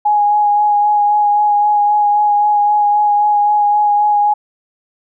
sine tone with vibrato, 830.6 Hz, G#5, in tune, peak -9 dBFS, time 0.05-4.34 s, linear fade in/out 10 ms, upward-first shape sine, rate 3.8 Hz, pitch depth 16 cents each way, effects none

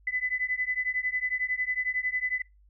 sine beating tone pair, 2000 / 2011 Hz, B6 / B6, +21 / +31 cents, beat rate 11 Hz, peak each -30 dBFS, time 0.07-2.42 s, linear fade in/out 5 ms, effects noise-tail reverb RT60 0.2 s tail -23 dB re dry + added 50 Hz sine -56 dBFS peak until 2.69 s

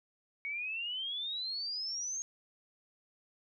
sine exponential sweep, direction up, 2217 to 6550 Hz, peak -35 dBFS, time 0.45-2.22 s, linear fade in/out 0 ms, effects none

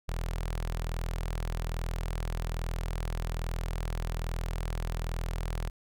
sawtooth tone with notch filter, 41.2 Hz, E1, in tune, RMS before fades -33 dBFS, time 0.08-5.7 s, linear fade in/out 10 ms, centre 270 Hz, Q 1.1, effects none

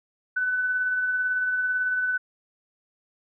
sine tone with tremolo, 1500 Hz, F#6, 23 cents sharp, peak -21 dBFS, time 0.36-2.18 s, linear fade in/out 10 ms, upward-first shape sine, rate 18 Hz, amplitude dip 30%, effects none

